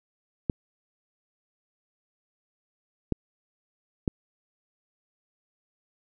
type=clicks; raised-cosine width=3 ms; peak=-11 dBFS; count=3; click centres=0.498 / 3.123 / 4.078 s; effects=none

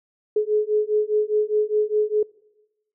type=beating tone pair; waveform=sine; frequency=422 / 426.9 Hz; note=G#4 / G#4; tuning=+28 / +48 cents; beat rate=4.9 Hz; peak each=-21 dBFS; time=0.36-2.23 s; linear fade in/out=5 ms; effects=noise-tail reverb RT60 1.0 s tail -23 dB re dry

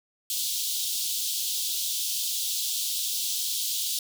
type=high-pass noise; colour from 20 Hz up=pink; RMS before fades=-29 dBFS; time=0.3-3.99 s; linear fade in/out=2 ms; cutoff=3200 Hz; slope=48 dB/octave; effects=none

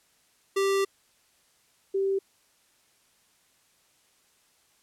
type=tone pair in turn; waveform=square / sine; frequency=392 / 389.5 Hz; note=G4 / G4; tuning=0 / -11 cents; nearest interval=unison; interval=11 cents; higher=first; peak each=-23 dBFS; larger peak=neither; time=0.56-0.85 / 1.94-2.19 s; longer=first; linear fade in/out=10 ms; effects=white hiss -65 dBFS RMS until 4.82 s + low-pass 11000 Hz 12 dB/octave

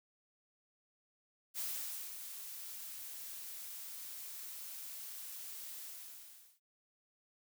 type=noise with ADSR envelope; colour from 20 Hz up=blue; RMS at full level=-39 dBFS; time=1.54-6.6 s; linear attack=48 ms; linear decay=530 ms; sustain=-8 dB; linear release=820 ms; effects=none

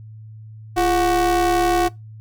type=ring-modulated tone; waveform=square; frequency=190.2 Hz; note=F#3; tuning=48 cents sharp; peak=-13 dBFS; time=0.76-1.89 s; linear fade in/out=20 ms; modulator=535 Hz; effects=noise-tail reverb RT60 0.2 s tail -22 dB re dry + added 109 Hz sine -36 dBFS peak until 2.2 s

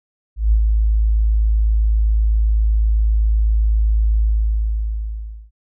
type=tone with ADSR envelope; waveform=sine; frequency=53.9 Hz; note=A1; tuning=35 cents flat; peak=-9 dBFS; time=0.36-5.51 s; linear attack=160 ms; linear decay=72 ms; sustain=-3 dB; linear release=1300 ms; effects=none

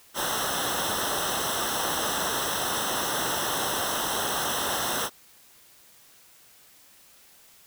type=noise with comb filter; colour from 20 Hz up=pink; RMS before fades=-28 dBFS; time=0.14-5.1 s; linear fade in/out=50 ms; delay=0.43 ms; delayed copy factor=-1; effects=white hiss -55 dBFS RMS until 7.66 s

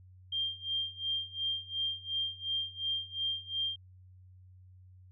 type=tone with tremolo; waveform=sine; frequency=3188 Hz; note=G7; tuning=28 cents sharp; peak=-29 dBFS; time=0.32-3.76 s; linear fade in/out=5 ms; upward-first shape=sine; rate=2.8 Hz; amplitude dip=90%; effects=added 92 Hz sine -53 dBFS peak until 5.11 s

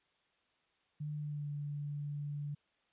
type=tone with pitch glide; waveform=sine; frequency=149.5 to 145.58 Hz; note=D3 to D3; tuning=+31 to -15 cents; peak=-37 dBFS; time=1-2.55 s; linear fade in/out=10 ms; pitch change=-46 cents; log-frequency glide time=1.17-1.49 s; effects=white hiss -75 dBFS RMS until 2.92 s + resampled to 8000 Hz

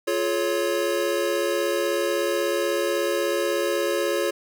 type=chord; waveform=square; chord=Db major; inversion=first; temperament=equal with one note detuned; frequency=349.2 / 425.5 / 554.4 Hz; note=F4 / Ab4 / Db5; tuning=0 / +42 / 0 cents; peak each=-27 / -28 / -26 dBFS; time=0.07-4.31 s; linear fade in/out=10 ms; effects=none

